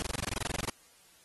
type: noise bursts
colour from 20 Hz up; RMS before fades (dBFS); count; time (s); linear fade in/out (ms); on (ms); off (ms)
pink; -33; 16; 0-0.697; 0; 22; 23
effects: white hiss -61 dBFS RMS until 1.24 s + AAC 32 kbps